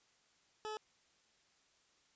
20% pulse tone, 430 Hz, A4, 40 cents flat, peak -36 dBFS, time 0.65-0.77 s, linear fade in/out 0 ms, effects white hiss -72 dBFS RMS until 2.15 s + resampled to 16000 Hz

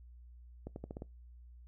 accelerating click train, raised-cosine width 2 ms, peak -29 dBFS, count 6, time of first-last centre 0.67-1.021 s, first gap 91 ms, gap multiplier 0.87, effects noise-tail reverb RT60 0.2 s tail -22 dB re dry + added 60 Hz sine -52 dBFS peak until 1.67 s

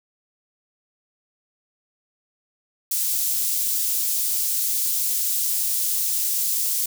white high-pass noise, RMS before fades -23 dBFS, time 2.91-6.86 s, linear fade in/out 5 ms, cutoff 6200 Hz, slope 12 dB/octave, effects none

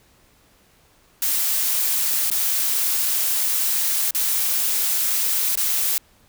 blue noise with dropouts, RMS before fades -21 dBFS, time 1.22-5.98 s, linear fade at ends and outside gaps 1 ms, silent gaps 2.301-2.314 / 4.108-4.148 / 5.555-5.574 s, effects pink hiss -57 dBFS RMS until 6.28 s

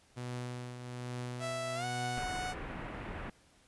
sawtooth tone with tremolo, 123.47 Hz, B2, in tune, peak -33 dBFS, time 0.16-2.2 s, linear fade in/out 20 ms, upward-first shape triangle, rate 1.2 Hz, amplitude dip 55%
sawtooth tone with pitch glide, 660 to 736.6 Hz, E5 to F#5, +2 to -8 cents, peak -32 dBFS, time 1.39-2.55 s, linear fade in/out 50 ms, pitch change +190 cents, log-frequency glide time 1.75-1.85 s
pink low-pass noise, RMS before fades -42 dBFS, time 2.17-3.3 s, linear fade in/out 5 ms, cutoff 2400 Hz, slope 24 dB/octave
effects pink hiss -65 dBFS RMS until 3.67 s + resampled to 24000 Hz

